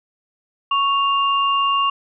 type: tone pair together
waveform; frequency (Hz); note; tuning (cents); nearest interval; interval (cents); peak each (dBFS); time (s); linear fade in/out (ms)
sine; 1110 / 2797; C#6 / F7; +2 / +2; octave + major third; 1600; -16 / -22; 0.71-1.9; 5
effects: none